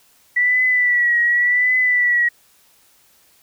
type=tone with vibrato; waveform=sine; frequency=1956 Hz; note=B6; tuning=17 cents flat; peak=-13 dBFS; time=0.36-2.29 s; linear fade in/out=10 ms; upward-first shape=triangle; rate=0.89 Hz; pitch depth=56 cents each way; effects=white hiss -55 dBFS RMS until 3.42 s